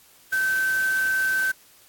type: tone in noise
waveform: sine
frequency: 1542 Hz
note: G6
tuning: 29 cents flat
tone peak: -20 dBFS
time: 0.32-1.52 s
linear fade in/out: 10 ms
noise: white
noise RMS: -36 dBFS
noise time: 0.32-1.52 s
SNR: +13 dB
effects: white hiss -54 dBFS RMS until 1.88 s + AAC 64 kbps